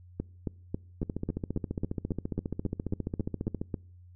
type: two click trains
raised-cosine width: 3 ms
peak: -18 / -19 dBFS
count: 14 / 39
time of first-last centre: 0.2-3.742 / 1.03-3.615 s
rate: 3.67 / 14.7 Hz
effects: noise-tail reverb RT60 0.6 s tail -26 dB re dry + added 89 Hz sine -50 dBFS peak until 4.15 s